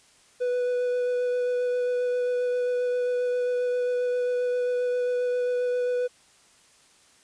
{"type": "tone with vibrato", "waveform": "triangle", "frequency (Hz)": 493.9, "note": "B4", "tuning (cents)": 0, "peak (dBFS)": -21, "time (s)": [0.4, 6.08], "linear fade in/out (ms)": 20, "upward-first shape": "sine", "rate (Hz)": 7.5, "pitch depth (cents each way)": 9, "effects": ["white hiss -58 dBFS RMS until 7.23 s", "resampled to 22050 Hz"]}